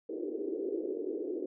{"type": "band-pass noise", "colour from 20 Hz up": "white", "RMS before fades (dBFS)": -36, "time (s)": [0.09, 1.46], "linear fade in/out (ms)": 5, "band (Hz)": [320, 430], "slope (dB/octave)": 48, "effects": []}